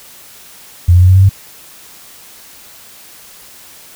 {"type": "tone with pitch steps", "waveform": "sine", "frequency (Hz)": [87.31, 89.25, 91.23, 93.25, 95.32, 97.44], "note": ["F2", "F2", "F#2", "F#2", "G2", "G2"], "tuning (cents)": [0, 38, -24, 14, -48, -10], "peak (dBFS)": -3, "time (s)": [0.88, 1.294], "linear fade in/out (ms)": 10, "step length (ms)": 69, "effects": ["white hiss -38 dBFS RMS until 3.95 s"]}